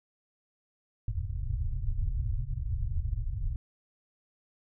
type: low-pass noise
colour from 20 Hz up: pink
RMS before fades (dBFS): -31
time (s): 1.08-3.56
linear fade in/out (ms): 2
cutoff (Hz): 130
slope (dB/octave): 96
effects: none